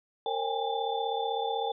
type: tone cluster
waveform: sine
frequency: 459.8 / 539 / 796 / 832 / 3522 Hz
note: A#4 / C#5 / G5 / G#5 / A7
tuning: -24 / -49 / +26 / +3 / +1 cents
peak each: -33 / -38 / -32 / -35 / -40 dBFS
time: 0.26-1.72 s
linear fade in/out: 2 ms
effects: none